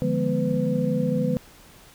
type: tone cluster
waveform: sine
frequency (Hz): 150.4 / 174.8 / 207.4 / 243.9 / 503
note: D3 / F3 / G#3 / B3 / B4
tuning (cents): +42 / +2 / -2 / -21 / +32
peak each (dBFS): -27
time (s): 0.02-1.37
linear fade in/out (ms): 0
effects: pink hiss -50 dBFS RMS until 1.94 s